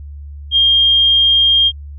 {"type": "tone", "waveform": "sine", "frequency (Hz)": 3216, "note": "G7", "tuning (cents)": 44, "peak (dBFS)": -8, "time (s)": [0.51, 1.72], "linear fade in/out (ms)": 50, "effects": ["added 72 Hz sine -28 dBFS peak until 1.98 s"]}